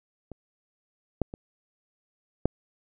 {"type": "clicks", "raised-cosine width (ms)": 2, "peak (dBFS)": [-26, -11, -24, -8], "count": 4, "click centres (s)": [0.317, 1.217, 1.339, 2.456], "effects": []}